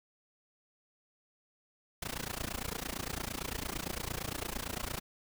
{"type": "noise with amplitude modulation", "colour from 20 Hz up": "pink", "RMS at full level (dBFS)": -35, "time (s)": [2.02, 5], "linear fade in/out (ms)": 5, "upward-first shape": "sine", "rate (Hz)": 28.8, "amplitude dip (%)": 95, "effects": []}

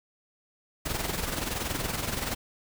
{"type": "noise with amplitude modulation", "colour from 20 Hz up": "pink", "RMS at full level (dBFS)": -29, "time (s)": [0.85, 2.35], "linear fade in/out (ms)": 10, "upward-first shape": "sine", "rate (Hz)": 21.2, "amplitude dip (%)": 60, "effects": []}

